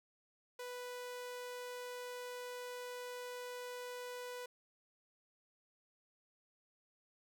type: tone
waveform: sawtooth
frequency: 493.9 Hz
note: B4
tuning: in tune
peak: -40 dBFS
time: 0.59-4.46 s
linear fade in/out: 5 ms
effects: none